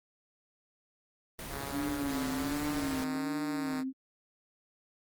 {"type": "noise", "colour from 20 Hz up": "pink", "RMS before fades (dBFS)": -41, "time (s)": [1.39, 3.04], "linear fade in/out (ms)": 0}
{"type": "tone with pitch glide", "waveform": "5% pulse", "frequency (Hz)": [138.8, 154.01], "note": ["C#3", "D#3"], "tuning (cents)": [3, -17], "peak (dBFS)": -27, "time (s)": [1.49, 3.84], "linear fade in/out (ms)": 50, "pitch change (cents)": 180, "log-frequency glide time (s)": [1.9, 2.96]}
{"type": "tone with vibrato", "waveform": "sine", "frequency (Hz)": 277.2, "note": "C#4", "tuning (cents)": 0, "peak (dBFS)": -32, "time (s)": [1.7, 3.93], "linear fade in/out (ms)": 50, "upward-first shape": "sine", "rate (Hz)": 1.3, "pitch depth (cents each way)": 100}
{"effects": ["Opus 24 kbps"]}